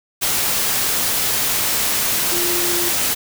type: tone in noise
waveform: sine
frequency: 349.2 Hz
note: F4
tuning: in tune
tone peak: -24 dBFS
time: 2.31-2.9 s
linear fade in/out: 20 ms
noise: white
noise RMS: -19 dBFS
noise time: 0.21-3.15 s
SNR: -8 dB
effects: none